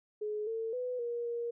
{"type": "tone with pitch steps", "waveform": "sine", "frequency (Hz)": [422.9, 449.8, 498.8, 474.4, 471.6], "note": ["G#4", "A4", "B4", "A#4", "A#4"], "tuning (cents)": [31, 38, 17, 30, 20], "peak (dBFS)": -33, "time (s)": [0.21, 1.51], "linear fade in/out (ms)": 10, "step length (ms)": 260, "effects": []}